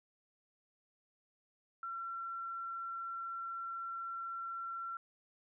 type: tone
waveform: sine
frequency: 1358 Hz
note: F6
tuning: 49 cents flat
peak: -39 dBFS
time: 1.83-4.97 s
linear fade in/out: 2 ms
effects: none